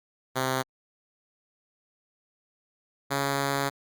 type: tone pair in turn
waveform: 5% pulse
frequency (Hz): 130.81 / 139.21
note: C3 / C#3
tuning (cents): 0 / +8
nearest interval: minor second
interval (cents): 108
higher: second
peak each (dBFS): -14 / -14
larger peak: neither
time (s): 0.35-0.63 / 3.1-3.7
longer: second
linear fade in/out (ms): 20
effects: Opus 48 kbps